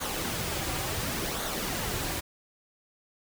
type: noise with flanger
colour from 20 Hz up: pink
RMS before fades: -32 dBFS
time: 0-2.21 s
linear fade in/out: 20 ms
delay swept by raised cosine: 0.38 to 4.68 ms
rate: 0.7 Hz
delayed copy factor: -0.5
effects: none